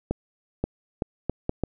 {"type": "accelerating click train", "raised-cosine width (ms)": 2, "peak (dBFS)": -11, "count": 6, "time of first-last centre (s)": [0.11, 1.637], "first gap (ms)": 530, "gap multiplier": 0.72, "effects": []}